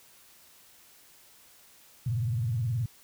sine tone with vibrato, 116.54 Hz, A#2, in tune, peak -26 dBFS, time 2.06-2.86 s, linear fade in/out 5 ms, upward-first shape triangle, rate 19 Hz, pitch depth 270 cents each way, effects white hiss -57 dBFS RMS until 3.03 s

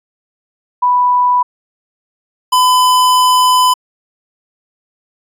sine / square tone pair in turn, 987.8 / 1006.8 Hz, B5 / B5, 0 / +33 cents, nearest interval unison, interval 33 cents, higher second, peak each -8 dBFS, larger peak neither, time 0.82-1.43 / 2.52-3.74 s, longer second, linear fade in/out 10 ms, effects resampled to 32000 Hz

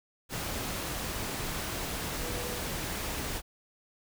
sine tone in noise, 490.2 Hz, B4, 13 cents flat, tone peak -41 dBFS, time 2.18-2.62 s, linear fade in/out 50 ms, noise pink, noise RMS -35 dBFS, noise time 0.29-3.42 s, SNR -9 dB, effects none

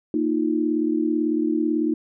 sine chord, Bb suspended fourth, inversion none, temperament equal, 233.1 / 311.1 / 349.2 Hz, Bb3 / Eb4 / F4, 0 / 0 / 0 cents, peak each -26 / -21 / -26 dBFS, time 0.14-1.94 s, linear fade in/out 2 ms, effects none

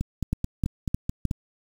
two click trains, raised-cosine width 5 ms, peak -11 / -14 dBFS, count 4 / 7, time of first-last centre 0.33-1.253 / 0.01-1.312 s, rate 3.25 / 4.61 Hz, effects 7-bit

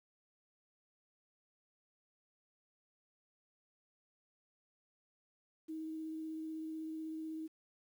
sine tone with vibrato, 317.1 Hz, D#4, 33 cents sharp, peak -40 dBFS, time 5.68-7.48 s, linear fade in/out 20 ms, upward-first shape triangle, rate 16 Hz, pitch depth 14 cents each way, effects 11-bit

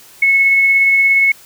sine tone with tremolo, 2194 Hz, C#7, 18 cents flat, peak -7 dBFS, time 0.22-1.32 s, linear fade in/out 5 ms, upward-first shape triangle, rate 17 Hz, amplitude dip 25%, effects white hiss -42 dBFS RMS until 1.45 s

